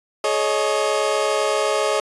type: chord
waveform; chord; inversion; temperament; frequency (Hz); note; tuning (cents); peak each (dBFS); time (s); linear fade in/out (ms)
30% pulse; Ab suspended fourth; none; equal with one note detuned; 424.8 / 554.4 / 622.3; Ab4 / Db5 / Eb5; +39 / 0 / 0; -20; 0.24-2; 2
effects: resampled to 24000 Hz